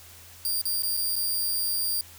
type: tone with dropouts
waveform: 5% pulse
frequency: 4772 Hz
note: D8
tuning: 27 cents sharp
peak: -18 dBFS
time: 0.45-2.01 s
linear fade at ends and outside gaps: 1 ms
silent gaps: 0.615-0.654 / 0.822-0.833 / 0.968-0.973 / 1.156-1.163 s
effects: added 86 Hz sine -53 dBFS peak until 2.18 s + white hiss -49 dBFS RMS until 2.18 s